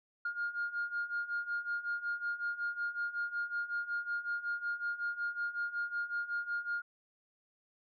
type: beating tone pair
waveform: sine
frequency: 1413 / 1418.4 Hz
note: F6 / F6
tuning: +20 / +26 cents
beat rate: 5.4 Hz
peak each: -38 / -35 dBFS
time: 0.25-6.82 s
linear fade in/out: 5 ms
effects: tanh soft clip ceiling -28 dBFS